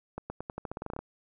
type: accelerating click train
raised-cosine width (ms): 1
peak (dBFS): -22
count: 14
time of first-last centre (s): 0.18-0.99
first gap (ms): 120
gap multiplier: 0.88
effects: none